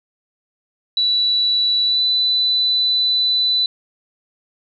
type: tone with pitch glide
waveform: sine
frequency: 3944 to 3990 Hz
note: B7 to B7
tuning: -3 to +17 cents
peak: -14 dBFS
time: 0.97-3.66 s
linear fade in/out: 2 ms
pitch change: +20 cents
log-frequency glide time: 1.85-2.02 s
effects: none